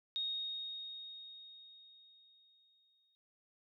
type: tone with exponential decay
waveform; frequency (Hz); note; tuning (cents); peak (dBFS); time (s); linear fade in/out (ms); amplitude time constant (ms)
sine; 3729; A#7; 0; -34; 0.16-3.15; 0; 650
effects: none